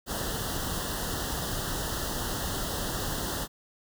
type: band-stop noise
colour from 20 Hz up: pink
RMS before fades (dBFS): -32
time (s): 0.06-3.48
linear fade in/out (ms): 50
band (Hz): 1900 to 2800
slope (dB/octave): 96
effects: none